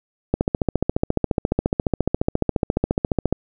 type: click train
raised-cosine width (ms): 2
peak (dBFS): -4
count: 44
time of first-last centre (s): 0.34-3.326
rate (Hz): 14.4
effects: none

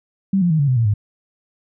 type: tone with pitch steps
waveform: sine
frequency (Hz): 194.1 / 174.93 / 157.66 / 142.09 / 128.06 / 115.41 / 104.02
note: G3 / F3 / D#3 / C#3 / C3 / A#2 / G#2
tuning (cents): -17 / +3 / +23 / +43 / -37 / -17 / +3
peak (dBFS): -13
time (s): 0.33-0.939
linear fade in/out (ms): 5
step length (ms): 87
effects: none

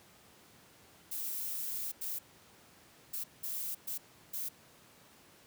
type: noise bursts at uneven times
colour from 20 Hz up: violet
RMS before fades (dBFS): -38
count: 6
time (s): 1.11-1.92 / 2.01-2.19 / 3.13-3.24 / 3.43-3.75 / 3.87-3.98 / 4.33-4.49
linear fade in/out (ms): 10
effects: pink hiss -60 dBFS RMS until 5.46 s + high-pass 100 Hz 12 dB/octave

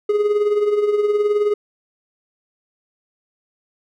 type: tone with tremolo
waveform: triangle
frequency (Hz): 415.9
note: G#4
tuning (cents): +2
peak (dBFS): -10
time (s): 0.09-1.54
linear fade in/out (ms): 5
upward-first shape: triangle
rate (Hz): 19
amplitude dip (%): 65
effects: none

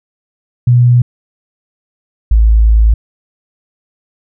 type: tone pair in turn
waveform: sine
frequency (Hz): 122.2 / 54.75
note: B2 / A1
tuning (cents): -18 / -8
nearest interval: octave + major second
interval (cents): 1390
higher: first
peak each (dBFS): -4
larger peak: neither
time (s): 0.67-1.02 / 2.31-2.94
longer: second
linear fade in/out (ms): 5
effects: none

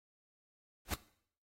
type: noise with exponential growth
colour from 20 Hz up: pink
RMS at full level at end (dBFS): -30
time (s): 0.85-0.94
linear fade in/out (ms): 2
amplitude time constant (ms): 19
effects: noise-tail reverb RT60 0.6 s tail -18 dB re dry + AAC 48 kbps

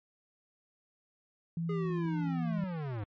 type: tone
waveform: sine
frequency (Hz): 166.6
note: E3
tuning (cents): +19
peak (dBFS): -31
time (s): 1.57-2.64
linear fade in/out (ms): 2
type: linear sweep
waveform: square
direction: down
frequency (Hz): 415.5 to 98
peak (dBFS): -35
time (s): 1.69-3.04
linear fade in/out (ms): 5
effects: low-pass 2000 Hz 12 dB/octave + MP3 32 kbps

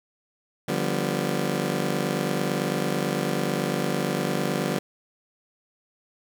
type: chord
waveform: 20% pulse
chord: G dominant seventh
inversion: second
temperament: just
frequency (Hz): 147 / 176.4 / 196 / 245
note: D3 / F3 / G3 / B3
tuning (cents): +2 / +18 / 0 / -14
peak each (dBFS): -25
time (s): 0.68-4.79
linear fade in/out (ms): 5
effects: none

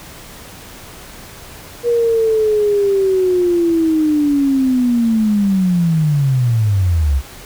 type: linear sweep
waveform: sine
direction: down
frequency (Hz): 479.2 to 63.1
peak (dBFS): -11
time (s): 1.83-7.22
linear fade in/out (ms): 50
effects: pink hiss -36 dBFS RMS until 7.45 s

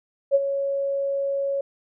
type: tone with ADSR envelope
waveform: sine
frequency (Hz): 554.4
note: C#5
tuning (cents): 0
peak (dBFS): -12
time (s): 0.31-1.61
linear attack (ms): 38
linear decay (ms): 37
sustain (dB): -10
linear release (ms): 4
effects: none

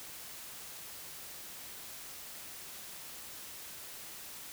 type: silence
effects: white hiss -47 dBFS RMS until 4.52 s

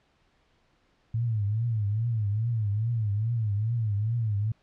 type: tone with vibrato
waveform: sine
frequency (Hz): 109.5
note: A2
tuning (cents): -8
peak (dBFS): -24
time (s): 1.14-4.52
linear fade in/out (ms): 5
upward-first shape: triangle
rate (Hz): 2.4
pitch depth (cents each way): 170
effects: pink hiss -67 dBFS RMS until 4.62 s + low-pass 4000 Hz 12 dB/octave

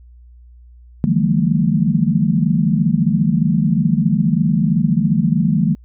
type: tone cluster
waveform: sine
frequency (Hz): 150 / 165.2 / 179.4 / 204.6 / 227.7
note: D3 / E3 / F3 / G#3 / A#3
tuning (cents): +37 / +4 / +47 / -26 / -40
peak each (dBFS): -19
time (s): 1.04-5.75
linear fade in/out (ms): 0
effects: added 60 Hz sine -40 dBFS peak until 5.84 s

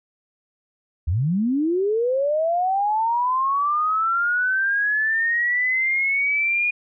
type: linear sweep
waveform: sine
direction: up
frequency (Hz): 70.5 to 2450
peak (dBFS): -18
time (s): 1.07-6.71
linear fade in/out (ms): 10
effects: none

